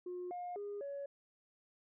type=tone with pitch steps; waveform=sine; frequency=358.9 / 712 / 408.5 / 562 Hz; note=F4 / F5 / G#4 / C#5; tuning=+47 / +33 / -29 / +24 cents; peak=-39 dBFS; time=0.06-1.06 s; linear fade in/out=5 ms; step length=250 ms; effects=tanh soft clip ceiling -37 dBFS